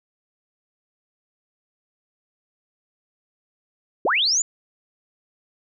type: linear sweep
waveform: sine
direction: up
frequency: 268.4 to 7200 Hz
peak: -17 dBFS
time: 4.05-4.42 s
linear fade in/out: 2 ms
effects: none